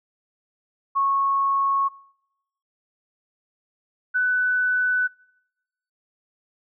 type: tone pair in turn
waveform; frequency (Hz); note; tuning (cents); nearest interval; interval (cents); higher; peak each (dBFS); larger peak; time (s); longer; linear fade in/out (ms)
sine; 1100 / 1496.1; C#6 / F#6; -14 / +19; perfect fourth; 533; second; -18; neither; 0.95-1.89 / 4.14-5.08; neither; 20
effects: noise-tail reverb RT60 0.9 s tail -26 dB re dry